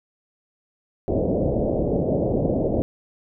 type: low-pass noise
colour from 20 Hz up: white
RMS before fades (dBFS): -22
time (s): 1.08-2.82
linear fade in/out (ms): 0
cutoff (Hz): 620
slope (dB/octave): 48
effects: none